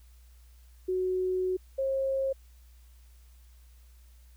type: tone pair in turn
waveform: sine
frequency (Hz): 370 / 537.3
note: F#4 / C5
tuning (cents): 0 / +46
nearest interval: tritone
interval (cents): 646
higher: second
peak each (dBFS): -26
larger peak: neither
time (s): 0.88-1.57 / 1.78-2.33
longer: first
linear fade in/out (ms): 10
effects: added 60 Hz sine -52 dBFS peak until 4.36 s + white hiss -66 dBFS RMS until 4.36 s